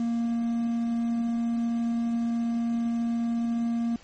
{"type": "tone with quantisation", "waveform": "triangle", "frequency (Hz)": 233.1, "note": "A#3", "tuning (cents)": 0, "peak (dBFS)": -22, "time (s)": [0, 3.96], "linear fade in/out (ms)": 2, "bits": 8, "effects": ["pink hiss -53 dBFS RMS until 4.03 s", "MP3 32 kbps"]}